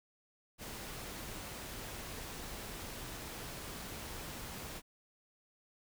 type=noise; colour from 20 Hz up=pink; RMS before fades=-45 dBFS; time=0.58-4.82 s; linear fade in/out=50 ms; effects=none